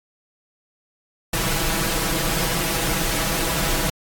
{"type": "noise with comb filter", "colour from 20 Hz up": "pink", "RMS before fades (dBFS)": -22, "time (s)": [1.33, 3.9], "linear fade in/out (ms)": 5, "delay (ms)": 6.1, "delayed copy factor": 0.95, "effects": ["AAC 64 kbps"]}